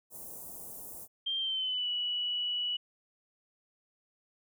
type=band-stop noise; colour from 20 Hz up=white; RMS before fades=-45 dBFS; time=0.1-1.08 s; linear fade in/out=50 ms; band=830 to 8200 Hz; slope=24 dB/octave
type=tone with pitch glide; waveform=sine; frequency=3173 to 2943 Hz; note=G7 to F#7; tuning=+20 to -10 cents; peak=-30 dBFS; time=1.26-2.77 s; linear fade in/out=10 ms; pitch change=-130 cents; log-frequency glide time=1.38-1.89 s
effects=none